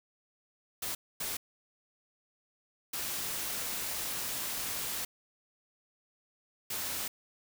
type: noise bursts at uneven times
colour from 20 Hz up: white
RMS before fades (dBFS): -36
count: 4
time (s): 0.82-0.95 / 1.2-1.37 / 2.93-5.05 / 6.7-7.08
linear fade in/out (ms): 5
effects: none